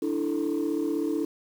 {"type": "chord", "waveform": "sine", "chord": "D suspended second", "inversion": "none", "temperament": "equal", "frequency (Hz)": [293.7, 329.6, 440], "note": ["D4", "E4", "A4"], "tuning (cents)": [0, 0, 0], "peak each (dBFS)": [-27, -27, -30], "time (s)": [0.02, 1.25], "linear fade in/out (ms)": 5, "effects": ["tanh soft clip ceiling -20 dBFS", "8-bit"]}